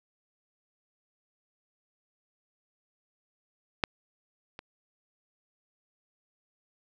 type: clicks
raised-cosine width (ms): 0.3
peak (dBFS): -8 / -25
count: 2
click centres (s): 3.838 / 4.591
effects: none